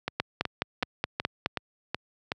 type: two click trains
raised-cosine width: 0.3 ms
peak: -12 / -9 dBFS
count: 7 / 7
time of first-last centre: 0.08-2.319 / 0.2-1.461 s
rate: 2.68 / 4.76 Hz
effects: high-pass 80 Hz 12 dB/octave